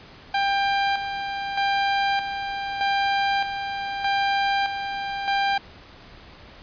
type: tone with tremolo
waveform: sawtooth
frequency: 794 Hz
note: G5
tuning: 22 cents sharp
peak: -16 dBFS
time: 0.34-5.58 s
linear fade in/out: 5 ms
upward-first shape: square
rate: 0.81 Hz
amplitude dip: 55%
effects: pink hiss -46 dBFS RMS until 6.62 s + resampled to 11025 Hz